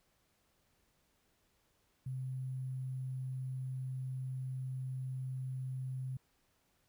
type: tone with sample-and-hold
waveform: sine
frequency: 130 Hz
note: C3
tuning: 11 cents flat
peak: -37 dBFS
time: 2.06-6.17 s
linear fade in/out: 5 ms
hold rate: 11025 Hz
effects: pink hiss -75 dBFS RMS until 6.88 s